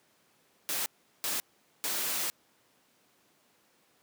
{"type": "noise bursts at uneven times", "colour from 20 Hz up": "white", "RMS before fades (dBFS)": -32, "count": 3, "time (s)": [[0.69, 0.86], [1.24, 1.4], [1.84, 2.3]], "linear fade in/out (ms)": 0, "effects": ["pink hiss -67 dBFS RMS until 4.02 s", "high-pass 200 Hz 12 dB/octave"]}